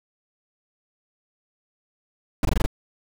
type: noise bursts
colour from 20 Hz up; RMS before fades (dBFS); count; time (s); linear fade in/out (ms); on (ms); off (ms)
brown; -18; 6; 2.43-2.661; 2; 21; 21
effects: none